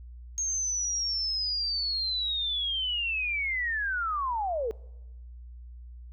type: linear sweep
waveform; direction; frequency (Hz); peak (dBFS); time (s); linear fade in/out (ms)
sine; down; 6490 to 424.5; -27; 0.38-4.71; 0
effects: noise-tail reverb RT60 1.0 s tail -24 dB re dry + added 60 Hz sine -42 dBFS peak until 6.12 s